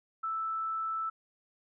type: tone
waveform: sine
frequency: 1318.5 Hz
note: E6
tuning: in tune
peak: -31 dBFS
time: 0.23-1.1 s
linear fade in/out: 10 ms
effects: none